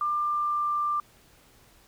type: tone with pitch glide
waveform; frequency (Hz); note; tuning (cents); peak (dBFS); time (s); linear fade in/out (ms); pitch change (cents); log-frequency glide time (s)
sine; 1193 to 1186.1; D6 to D6; +27 to +17; -24; 0.01-1; 2; -10; 0.16-0.73
effects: pink hiss -58 dBFS RMS until 1.87 s